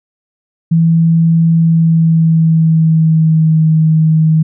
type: tone with pitch glide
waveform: sine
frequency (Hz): 164.81 to 158.28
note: E3 to D#3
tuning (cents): 0 to +30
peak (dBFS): -6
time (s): 0.71-4.43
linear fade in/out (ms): 10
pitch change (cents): -70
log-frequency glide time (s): 1.53-3.65
effects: none